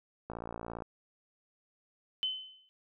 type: click train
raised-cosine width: 1 ms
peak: -26 dBFS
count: 31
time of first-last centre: 0.3-0.822 s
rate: 57.5 Hz
type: tone with exponential decay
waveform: sine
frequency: 3046 Hz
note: F#7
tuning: 50 cents sharp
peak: -27 dBFS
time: 2.23-2.69 s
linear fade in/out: 0 ms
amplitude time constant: 100 ms
effects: none